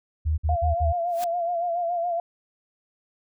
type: tone bursts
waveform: sine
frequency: 77.78 Hz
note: D#2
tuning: in tune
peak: -20 dBFS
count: 4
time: 0.25-0.929 s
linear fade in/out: 20 ms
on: 130 ms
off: 53 ms
type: tone with vibrato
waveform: sine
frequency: 691 Hz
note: F5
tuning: 19 cents flat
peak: -23 dBFS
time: 0.49-2.2 s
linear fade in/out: 2 ms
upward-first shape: sine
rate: 7.1 Hz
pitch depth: 55 cents each way
type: noise with exponential growth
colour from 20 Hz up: white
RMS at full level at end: -33 dBFS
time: 1.07-1.24 s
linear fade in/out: 0 ms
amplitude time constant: 36 ms
effects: none